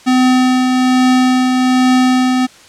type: tone with tremolo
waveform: square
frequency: 254.8 Hz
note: C4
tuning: 46 cents flat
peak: -8 dBFS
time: 0.06-2.47 s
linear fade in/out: 20 ms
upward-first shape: triangle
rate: 1.2 Hz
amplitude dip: 35%
effects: white hiss -41 dBFS RMS until 2.68 s + low-pass 7000 Hz 12 dB/octave